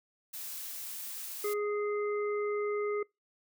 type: noise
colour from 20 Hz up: blue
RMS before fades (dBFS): -41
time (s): 0.33-1.54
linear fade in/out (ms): 10
type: harmonic tone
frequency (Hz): 415.3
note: G#4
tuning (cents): 0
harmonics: 1 / 3 / 5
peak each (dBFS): -30 / -40 / -44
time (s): 1.44-3.03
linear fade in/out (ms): 5
effects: noise-tail reverb RT60 0.2 s tail -25 dB re dry